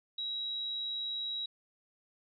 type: tone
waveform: sine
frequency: 3860 Hz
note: B7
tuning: 40 cents flat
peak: -34 dBFS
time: 0.18-1.46 s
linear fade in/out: 5 ms
effects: none